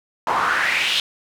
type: noise with band-pass filter sweep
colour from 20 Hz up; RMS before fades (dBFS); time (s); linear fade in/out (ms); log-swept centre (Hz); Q
pink; -20; 0.27-1; 2; 900 to 3500; 3.5
effects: none